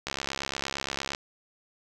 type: click train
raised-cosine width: 0.2 ms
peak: -13 dBFS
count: 75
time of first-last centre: 0.07-1.149 s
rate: 68.6 Hz
effects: none